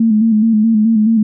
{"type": "tone with vibrato", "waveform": "sine", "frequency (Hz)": 220, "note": "A3", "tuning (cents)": 0, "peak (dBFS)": -8, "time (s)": [0, 1.23], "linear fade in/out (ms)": 5, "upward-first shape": "square", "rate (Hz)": 4.7, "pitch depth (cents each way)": 51, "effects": []}